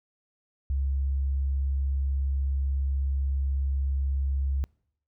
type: tone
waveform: sine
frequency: 68.2 Hz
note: C#2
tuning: 28 cents flat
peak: -24 dBFS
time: 0.7-4.64 s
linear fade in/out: 0 ms
effects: noise-tail reverb RT60 0.7 s tail -26 dB re dry